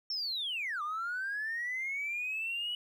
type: linear two-way sweep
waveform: triangle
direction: down then up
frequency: 5450 to 1174.7 to 2954 Hz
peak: -30 dBFS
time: 0.1-2.75 s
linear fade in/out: 2 ms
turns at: 0.82 s
effects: tanh soft clip ceiling -30 dBFS + 12-bit